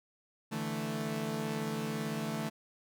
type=chord; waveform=sawtooth; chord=D suspended second; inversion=none; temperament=equal; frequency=146.83 / 164.81 / 220 Hz; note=D3 / E3 / A3; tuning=0 / 0 / 0 cents; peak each=-36 / -36 / -32 dBFS; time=0.51-2.5 s; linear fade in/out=20 ms; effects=none